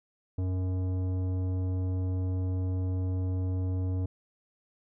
triangle tone with tanh clipping, 92.5 Hz, F#2, in tune, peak -29 dBFS, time 0.38-4.06 s, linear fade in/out 5 ms, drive 17 dB, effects none

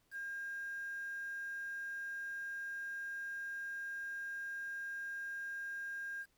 sine tone with quantisation, 1610 Hz, G6, 46 cents sharp, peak -40 dBFS, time 0.11-6.26 s, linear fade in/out 50 ms, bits 10, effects pink hiss -75 dBFS RMS until 6.37 s

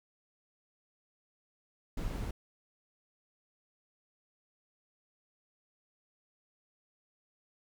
brown noise, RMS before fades -36 dBFS, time 1.97-2.31 s, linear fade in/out 5 ms, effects none

